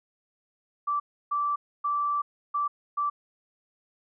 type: tone bursts at uneven times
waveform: sine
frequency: 1165 Hz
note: D6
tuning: 14 cents flat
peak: -24 dBFS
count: 5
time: 0.87-1 / 1.31-1.56 / 1.84-2.22 / 2.54-2.68 / 2.97-3.1 s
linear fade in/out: 10 ms
effects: none